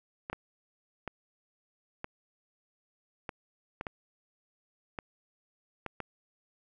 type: clicks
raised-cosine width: 0.5 ms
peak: -21 dBFS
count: 10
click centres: 0.299 / 0.33 / 1.077 / 2.044 / 3.292 / 3.811 / 3.868 / 4.988 / 5.863 / 6.003 s
effects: none